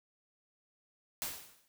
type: noise with exponential decay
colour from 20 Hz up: white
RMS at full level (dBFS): -35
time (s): 1.22-1.68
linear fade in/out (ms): 0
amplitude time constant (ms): 100
effects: none